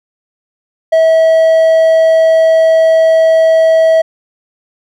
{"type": "tone", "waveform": "triangle", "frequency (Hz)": 647, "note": "E5", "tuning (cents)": -32, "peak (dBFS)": -3, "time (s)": [0.92, 4.02], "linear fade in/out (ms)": 10, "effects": []}